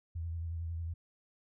sine tone with vibrato, 83.2 Hz, E2, 17 cents sharp, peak -35 dBFS, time 0.15-0.94 s, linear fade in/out 10 ms, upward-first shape triangle, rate 11 Hz, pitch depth 50 cents each way, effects none

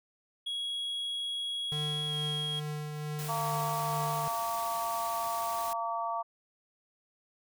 triangle tone with pitch glide, 3322 to 3278 Hz, G#7 to G#7, 0 to -23 cents, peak -31 dBFS, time 0.46-2.6 s, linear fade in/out 10 ms, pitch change -23 cents, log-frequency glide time 2.08-2.14 s
square tone with tremolo, 150.4 Hz, D3, 42 cents sharp, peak -34 dBFS, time 1.72-4.28 s, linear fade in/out 0 ms, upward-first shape triangle, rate 2.3 Hz, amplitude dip 35%
white noise, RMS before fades -42 dBFS, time 3.19-5.73 s, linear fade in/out 0 ms
harmonic tone, 229.1 Hz, A#3, 30 cents flat, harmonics 3 / 4 / 5, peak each -35 / -35 / -35 dBFS, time 3.28-6.23 s, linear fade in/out 20 ms
effects none

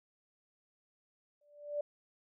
sine tone with exponential growth, 586 Hz, D5, 4 cents flat, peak -30 dBFS, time 1.41-1.81 s, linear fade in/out 5 ms, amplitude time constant 85 ms, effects none

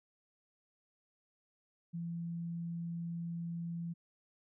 sine tone, 169.2 Hz, E3, 45 cents sharp, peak -37 dBFS, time 1.93-3.94 s, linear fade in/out 20 ms, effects none

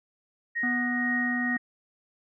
sine tone with tremolo, 1874 Hz, A#6, 9 cents sharp, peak -25 dBFS, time 0.55-1.58 s, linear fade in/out 20 ms, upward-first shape triangle, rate 2.1 Hz, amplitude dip 35%
harmonic tone, 245.7 Hz, B3, 9 cents flat, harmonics 1 / 3 / 5 / 6, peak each -28 / -38 / -42 / -44 dBFS, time 0.63-1.57 s, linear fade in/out 5 ms
effects none

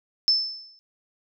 sine tone with exponential decay, 5274 Hz, E8, in tune, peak -14 dBFS, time 0.28-0.79 s, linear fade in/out 0 ms, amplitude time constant 110 ms, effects none

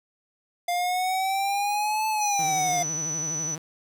square exponential two-way sweep, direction up then down, 698.5 to 874 to 698.5 Hz, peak -24 dBFS, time 0.68-2.83 s, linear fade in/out 5 ms, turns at 2.08 s
sine tone, 5970 Hz, F#8, 15 cents sharp, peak -27 dBFS, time 2.2-3.56 s, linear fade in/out 20 ms
sawtooth tone with vibrato, 155.9 Hz, D#3, 4 cents sharp, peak -31 dBFS, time 2.39-3.58 s, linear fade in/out 2 ms, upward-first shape sine, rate 12 Hz, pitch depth 110 cents each way
effects none

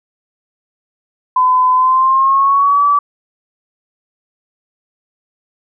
sine tone with pitch glide, 1014 to 1151.4 Hz, B5 to D6, +45 to -35 cents, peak -8 dBFS, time 1.36-2.99 s, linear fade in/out 5 ms, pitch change +220 cents, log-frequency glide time 1.74-2.85 s, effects none

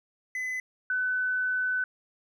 triangle / sine tone pair in turn, 2018 / 1505.7 Hz, B6 / F#6, +37 / +30 cents, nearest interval perfect fourth, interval 507 cents, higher first, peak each -28 / -25 dBFS, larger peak second, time 0.35-0.6 / 0.9-1.84 s, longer second, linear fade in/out 2 ms, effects none

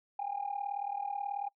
sine tone with amplitude modulation, 808 Hz, G#5, 48 cents flat, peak -29 dBFS, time 0.19-1.49 s, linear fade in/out 5 ms, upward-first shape sine, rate 38.4 Hz, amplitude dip 85%, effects noise-tail reverb RT60 0.1 s tail -24 dB re dry + tanh soft clip ceiling -27 dBFS

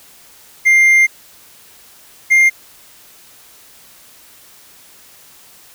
triangle tone pair in turn, 2100 / 2111 Hz, C7 / C7, +6 / +15 cents, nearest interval unison, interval 9 cents, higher second, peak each -5 dBFS, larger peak neither, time 0.65-1.07 / 2.3-2.5 s, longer first, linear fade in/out 20 ms, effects white hiss -44 dBFS RMS until 5.74 s

